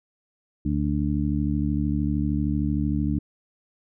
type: harmonic tone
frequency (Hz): 73.1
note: D2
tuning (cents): -7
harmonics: 1 / 2 / 3 / 4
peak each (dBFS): -27 / -27 / -27 / -27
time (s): 0.65-3.19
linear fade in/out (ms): 5
effects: none